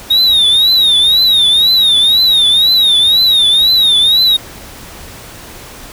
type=tone with vibrato; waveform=triangle; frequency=3742 Hz; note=A#7; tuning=6 cents sharp; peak=-5 dBFS; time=0.1-4.37 s; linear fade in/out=10 ms; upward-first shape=triangle; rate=2 Hz; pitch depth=150 cents each way; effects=pink hiss -32 dBFS RMS until 5.92 s